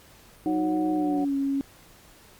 sine tone with pitch glide, 311.1 to 275.6 Hz, D#4 to C#4, 0 to -10 cents, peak -23 dBFS, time 0.46-1.61 s, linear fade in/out 0 ms, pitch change -210 cents, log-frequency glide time 0.91-1.35 s
harmonic tone, 184 Hz, F#3, 9 cents flat, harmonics 1 / 2 / 3 / 4, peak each -38 / -35 / -38 / -31 dBFS, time 0.46-1.25 s, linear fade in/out 10 ms
effects pink hiss -53 dBFS RMS until 2.39 s + Opus 48 kbps

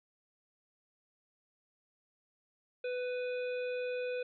harmonic tone, 497.6 Hz, B4, 13 cents sharp, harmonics 1 / 3 / 5 / 7 / 8, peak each -34 / -47 / -45 / -57 / -58 dBFS, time 2.84-4.23 s, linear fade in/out 5 ms, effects none

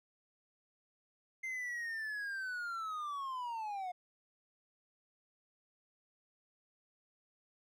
triangle linear sweep, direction down, 2093 to 710 Hz, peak -36 dBFS, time 1.43-3.92 s, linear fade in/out 10 ms, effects none

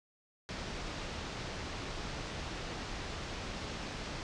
pink low-pass noise, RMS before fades -41 dBFS, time 0.49-4.23 s, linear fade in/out 0 ms, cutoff 5900 Hz, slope 24 dB/octave, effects resampled to 22050 Hz

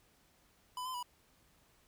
square tone with pitch steps, 1000 / 1027 / 980 Hz, B5 / C6 / B5, +21 / -33 / -14 cents, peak -39 dBFS, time 0.77-1.028 s, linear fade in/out 2 ms, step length 86 ms, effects pink hiss -69 dBFS RMS until 1.87 s

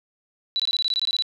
sine tone bursts, 3949 Hz, B7, 1 cent flat, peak -20 dBFS, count 12, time 0.56-1.223 s, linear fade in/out 0 ms, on 36 ms, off 21 ms, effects none

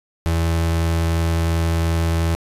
35% pulse tone, 82.8 Hz, E2, 8 cents sharp, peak -15 dBFS, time 0.26-2.35 s, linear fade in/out 0 ms, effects resampled to 32000 Hz + 9-bit

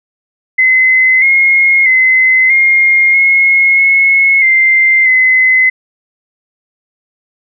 sine tone with pitch steps, 2044 / 2151 / 2047 / 2130 / 2164 / 2180 / 2088 / 2038 Hz, C7 / C7 / C7 / C7 / C#7 / C#7 / C7 / C7, -41 / +47 / -38 / +30 / -42 / -29 / -4 / -46 cents, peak -5 dBFS, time 0.58-5.7 s, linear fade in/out 10 ms, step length 640 ms, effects none

